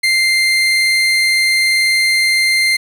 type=tone; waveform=30% pulse; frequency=2093 Hz; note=C7; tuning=in tune; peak=-8 dBFS; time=0.03-2.77 s; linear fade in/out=10 ms; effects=low-pass 12000 Hz 12 dB/octave + 7-bit